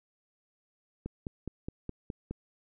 click train, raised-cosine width 3 ms, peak -23 dBFS, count 7, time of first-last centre 1.06-2.31 s, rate 4.8 Hz, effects none

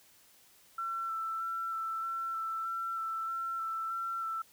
sine tone with vibrato, 1340 Hz, E6, 28 cents sharp, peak -33 dBFS, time 0.78-4.42 s, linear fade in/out 5 ms, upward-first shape square, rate 1.6 Hz, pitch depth 13 cents each way, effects white hiss -62 dBFS RMS until 4.52 s

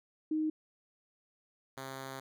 sine / 5% pulse tone pair in turn, 311.1 / 133.7 Hz, D#4 / C3, 0 / +38 cents, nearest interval octave + minor third, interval 1462 cents, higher first, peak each -29 / -30 dBFS, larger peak first, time 0.31-0.5 / 1.77-2.2 s, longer second, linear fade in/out 5 ms, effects none

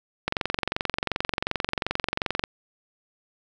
click train, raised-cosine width 0.3 ms, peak -8 dBFS, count 50, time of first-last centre 0.28-2.439 s, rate 22.7 Hz, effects none

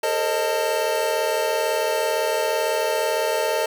square tone cluster, 420.2 / 458.1 / 532 / 618 / 893 Hz, G#4 / A#4 / C5 / D#5 / A5, +20 / -30 / +29 / -12 / +25 cents, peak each -32 / -27 / -29 / -25 / -28 dBFS, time 0.03-3.66 s, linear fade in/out 5 ms, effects none

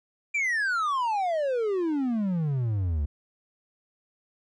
triangle exponential sweep, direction down, 2400 to 69.3 Hz, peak -22 dBFS, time 0.34-3.06 s, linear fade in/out 10 ms, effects resampled to 22050 Hz

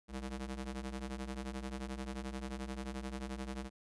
sawtooth ring-modulated tone, 130.81 Hz, C3, in tune, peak -33 dBFS, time 0.08-3.7 s, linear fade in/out 50 ms, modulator 71.1 Hz, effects resampled to 24000 Hz

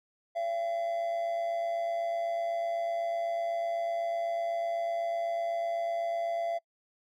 triangle tone with amplitude modulation, 678 Hz, E5, 49 cents sharp, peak -25 dBFS, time 0.35-6.59 s, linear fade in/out 20 ms, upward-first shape sine, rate 108 Hz, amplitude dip 50%, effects noise-tail reverb RT60 0.1 s tail -24 dB re dry

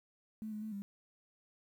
sine tone with pitch steps, 217.5 / 212.2 / 217.6 / 200 Hz, A3 / G#3 / A3 / G3, -20 / +38 / -19 / +35 cents, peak -39 dBFS, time 0.42-0.82 s, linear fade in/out 0 ms, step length 100 ms, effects 11-bit

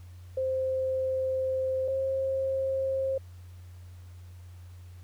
sine tone pair in turn, 523.3 / 533.4 Hz, C5 / C5, 0 / +33 cents, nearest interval unison, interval 33 cents, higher second, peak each -26 dBFS, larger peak neither, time 0.37-1.88 / 1.88-3.18 s, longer first, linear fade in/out 5 ms, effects added 89 Hz sine -44 dBFS peak until 5.03 s + pink hiss -62 dBFS RMS until 5.03 s

